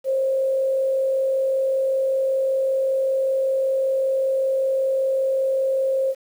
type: tone with frequency modulation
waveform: sine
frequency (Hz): 533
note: C5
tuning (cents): +32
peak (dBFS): -18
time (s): 0.04-6.15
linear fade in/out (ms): 50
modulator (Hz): 45.2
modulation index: 0.24
effects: 8-bit